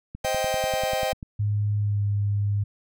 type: click train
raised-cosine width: 5 ms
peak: -23 dBFS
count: 12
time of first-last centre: 0.15-1.228 s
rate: 10.2 Hz
type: chord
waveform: 45% pulse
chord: C minor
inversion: none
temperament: just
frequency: 523.3 / 627.9 / 784.9 Hz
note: C5 / Eb5 / G5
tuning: 0 / +16 / +2 cents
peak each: -28 dBFS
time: 0.24-1.13 s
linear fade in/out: 10 ms
type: tone with pitch glide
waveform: sine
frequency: 103.83 to 101.99 Hz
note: G#2 to G#2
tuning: 0 to -31 cents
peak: -21 dBFS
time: 1.39-2.64 s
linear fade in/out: 10 ms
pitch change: -31 cents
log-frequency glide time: 1.79-2.01 s
effects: none